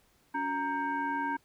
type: tone with frequency modulation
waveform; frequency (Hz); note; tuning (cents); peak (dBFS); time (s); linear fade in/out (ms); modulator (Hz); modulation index
sine; 930; A#5; -4; -29; 0.34-1.37; 10; 648; 1
effects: pink hiss -67 dBFS RMS until 1.44 s